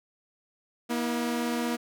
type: tone pair together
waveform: sawtooth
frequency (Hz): 238.8 / 323.8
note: A#3 / E4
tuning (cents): +42 / -31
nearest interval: perfect fourth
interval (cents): 527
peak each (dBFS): -24 / -30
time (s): 0.89-1.77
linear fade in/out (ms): 20
effects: none